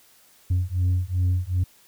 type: beating tone pair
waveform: sine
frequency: 89.4 / 92 Hz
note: F2 / F#2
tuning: +41 / -9 cents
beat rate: 2.6 Hz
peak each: -21 dBFS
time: 0.5-1.64 s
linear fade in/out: 10 ms
effects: tanh soft clip ceiling -17 dBFS + white hiss -56 dBFS RMS until 1.87 s